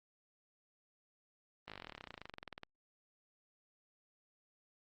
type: slowing click train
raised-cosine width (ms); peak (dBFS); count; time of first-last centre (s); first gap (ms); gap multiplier
0.3; -30; 30; 1.68-2.633; 18; 1.04
effects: Opus 32 kbps